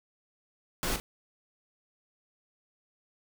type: noise with echo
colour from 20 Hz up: pink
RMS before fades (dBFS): -31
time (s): 0.83-0.96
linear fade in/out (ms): 0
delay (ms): 40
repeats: 1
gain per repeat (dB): -9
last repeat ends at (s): 1
effects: none